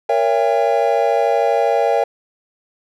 triangle chord, A# diminished seventh, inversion none, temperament just, 466.2 / 559.4 / 671.3 / 805.5 Hz, A#4 / C#5 / E5 / G5, 0 / +16 / +31 / +47 cents, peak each -17 dBFS, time 0.09-2.04 s, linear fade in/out 5 ms, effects none

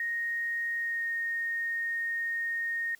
sine tone with pitch glide, 1864.7 to 1851.8 Hz, A#6 to A#6, 0 to -12 cents, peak -29 dBFS, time 0-2.95 s, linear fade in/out 2 ms, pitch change -12 cents, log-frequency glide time 0.75-1.09 s, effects white hiss -61 dBFS RMS until 2.99 s + high-pass 60 Hz 12 dB/octave

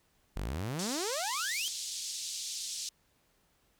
sawtooth exponential sweep, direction up, 40.79 to 3301 Hz, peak -30 dBFS, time 0.36-1.68 s, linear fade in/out 0 ms
white band-pass noise, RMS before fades -39 dBFS, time 0.79-2.89 s, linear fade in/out 2 ms, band 3600 to 7700 Hz, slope 24 dB/octave
effects pink hiss -71 dBFS RMS until 3.79 s

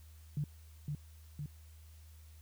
sine tone with echo, 146.83 Hz, D3, in tune, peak -32 dBFS, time 0.37-0.44 s, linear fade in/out 2 ms, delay 510 ms, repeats 2, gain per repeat -3 dB, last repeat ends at 1.46 s, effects added 78 Hz sine -53 dBFS peak until 2.41 s + white hiss -66 dBFS RMS until 2.41 s

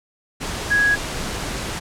sine tone in noise, 1661.2 Hz, G#6, in tune, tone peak -14 dBFS, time 0.7-0.96 s, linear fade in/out 20 ms, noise pink, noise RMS -27 dBFS, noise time 0.4-1.8 s, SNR +10 dB, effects low-pass 9000 Hz 12 dB/octave

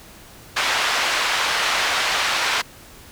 pink band-pass noise, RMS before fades -21 dBFS, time 0.56-2.62 s, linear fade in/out 10 ms, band 990 to 4500 Hz, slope 12 dB/octave, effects pink hiss -44 dBFS RMS until 3.11 s

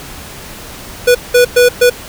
square tone bursts at uneven times, 490 Hz, B4, 14 cents flat, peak -5 dBFS, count 4, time 1.07-1.15 / 1.34-1.45 / 1.56-1.69 / 1.81-1.9 s, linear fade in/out 10 ms, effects pink hiss -30 dBFS RMS until 2.08 s

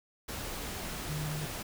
sine tone in noise, 151.5 Hz, D#3, 46 cents flat, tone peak -34 dBFS, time 1.09-1.46 s, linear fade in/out 10 ms, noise pink, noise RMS -39 dBFS, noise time 0.28-1.63 s, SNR +2 dB, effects none

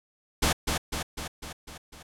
pink noise with echo, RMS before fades -23 dBFS, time 0.42-0.53 s, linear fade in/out 10 ms, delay 250 ms, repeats 6, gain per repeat -4 dB, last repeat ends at 2.03 s, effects low-pass 11000 Hz 12 dB/octave

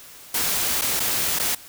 white noise with dropouts, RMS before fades -23 dBFS, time 0.34-1.55 s, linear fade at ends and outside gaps 5 ms, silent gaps 0.813-0.818 / 0.997-1.001 / 1.389-1.396 s, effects white hiss -44 dBFS RMS until 1.68 s

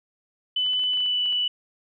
sine tone with pitch glide, 3003 to 2965 Hz, F#7 to F#7, +25 to +3 cents, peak -21 dBFS, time 0.56-1.48 s, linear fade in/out 5 ms, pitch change -22 cents, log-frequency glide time 0.86-1.27 s
clicks, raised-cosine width 0.3 ms, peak -29 dBFS, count 10, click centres 0.664 / 0.734 / 0.795 / 0.837 / 0.935 / 0.973 / 1.005 / 1.061 / 1.259 / 1.326 s
effects none

